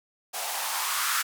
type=noise with band-pass filter sweep; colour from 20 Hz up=violet; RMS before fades=-29 dBFS; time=0.33-1.23 s; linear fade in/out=20 ms; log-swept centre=660 to 1400 Hz; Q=3.8; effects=none